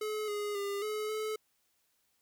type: tone with pitch steps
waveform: square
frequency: 427.8 / 414.1 / 401.7 / 426.8 / 432.1 Hz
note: A4 / G#4 / G4 / G#4 / A4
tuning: -49 / -5 / +42 / +47 / -31 cents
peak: -34 dBFS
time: 0.01-1.36 s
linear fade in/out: 5 ms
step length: 270 ms
effects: white hiss -75 dBFS RMS until 2.21 s

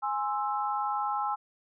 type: chord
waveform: sine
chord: Ab augmented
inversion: none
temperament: equal with one note detuned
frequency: 830.6 / 1049.5 / 1318.5 Hz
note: Ab5 / C6 / E6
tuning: 0 / +5 / 0 cents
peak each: -30 / -34 / -33 dBFS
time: 0.02-1.36 s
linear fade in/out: 20 ms
effects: none

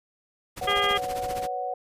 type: noise with tremolo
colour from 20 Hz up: pink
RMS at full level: -35 dBFS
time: 0.56-1.48 s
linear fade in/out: 20 ms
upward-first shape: triangle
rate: 15 Hz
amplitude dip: 90%
type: chord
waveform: sine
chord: B suspended second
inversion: none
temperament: equal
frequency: 493.9 / 554.4 / 740 Hz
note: B4 / C#5 / F#5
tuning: 0 / 0 / 0 cents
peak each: -35 / -35 / -29 dBFS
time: 0.61-1.74 s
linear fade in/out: 5 ms
type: harmonic tone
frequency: 405.3 Hz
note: G#4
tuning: 42 cents flat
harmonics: 1 / 2 / 3 / 4 / 5 / 6 / 7 / 8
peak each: -30 / -36 / -26 / -33 / -29 / -37 / -37 / -27 dBFS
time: 0.67-0.98 s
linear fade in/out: 10 ms
effects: resampled to 32000 Hz

